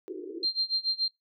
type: band-pass noise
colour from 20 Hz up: pink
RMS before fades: -39 dBFS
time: 0.08-0.45 s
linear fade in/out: 0 ms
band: 310 to 450 Hz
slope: 96 dB/octave
type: tone with tremolo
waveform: sine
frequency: 4173 Hz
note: C8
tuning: 5 cents flat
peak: -23 dBFS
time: 0.43-1.08 s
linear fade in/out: 2 ms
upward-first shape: sine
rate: 7 Hz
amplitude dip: 95%
effects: noise-tail reverb RT60 0.2 s tail -24 dB re dry